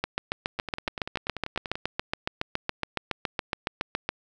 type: two click trains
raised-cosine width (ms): 0.3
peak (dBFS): -17 / -10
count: 13 / 30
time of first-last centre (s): 0.59-1.755 / 0.04-4.09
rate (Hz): 10.3 / 7.16
effects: none